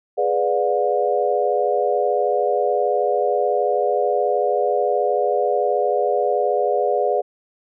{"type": "chord", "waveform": "sine", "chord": "G# diminished seventh", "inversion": "none", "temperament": "equal with one note detuned", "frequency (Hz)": [415.3, 493.9, 587.3, 716.8], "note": ["G#4", "B4", "D5", "F5"], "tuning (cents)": [0, 0, 0, 45], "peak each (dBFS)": -22, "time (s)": [0.17, 7.22], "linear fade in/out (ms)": 20, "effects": []}